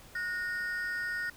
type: ring-modulated tone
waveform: triangle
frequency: 1650 Hz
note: G#6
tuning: 12 cents flat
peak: -27 dBFS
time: 0.15-1.3 s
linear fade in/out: 5 ms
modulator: 197 Hz
effects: pink hiss -54 dBFS RMS until 1.36 s